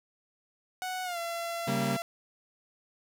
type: tone with pitch glide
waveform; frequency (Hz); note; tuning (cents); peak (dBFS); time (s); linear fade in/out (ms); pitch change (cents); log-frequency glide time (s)
sawtooth; 740 to 678.6; F#5 to F5; 0 to -50; -29; 0.82-2.02; 0; -150; 1.04-1.18
type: chord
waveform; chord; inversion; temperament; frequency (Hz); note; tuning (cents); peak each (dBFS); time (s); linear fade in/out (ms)
35% pulse; G diminished; second; equal with one note detuned; 138.03 / 196 / 233.1; Db3 / G3 / Bb3; -7 / 0 / 0; -31; 1.67-1.97; 10
effects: none